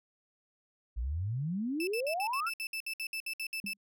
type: exponential sweep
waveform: sine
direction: up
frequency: 53.2 to 1452 Hz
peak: -31 dBFS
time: 0.96-2.5 s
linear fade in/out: 20 ms
type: tone bursts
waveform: 35% pulse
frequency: 2637 Hz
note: E7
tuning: in tune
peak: -33 dBFS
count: 15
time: 1.8-3.734 s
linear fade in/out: 2 ms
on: 72 ms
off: 61 ms
type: tone with exponential decay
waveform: sine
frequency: 200 Hz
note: G3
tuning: 35 cents sharp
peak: -35 dBFS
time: 3.64-3.77 s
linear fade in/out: 2 ms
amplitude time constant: 27 ms
effects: none